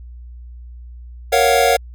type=chord; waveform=square; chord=Gb major seventh; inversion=first; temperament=equal; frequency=466.2 / 554.4 / 698.5 / 740 Hz; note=Bb4 / Db5 / F5 / Gb5; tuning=0 / 0 / 0 / 0 cents; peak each=-18 dBFS; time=1.32-1.77 s; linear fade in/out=10 ms; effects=added 60 Hz sine -33 dBFS peak until 1.94 s